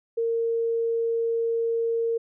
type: tone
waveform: sine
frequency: 460 Hz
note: A#4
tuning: 23 cents flat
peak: -22 dBFS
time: 0.17-2.18 s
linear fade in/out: 10 ms
effects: none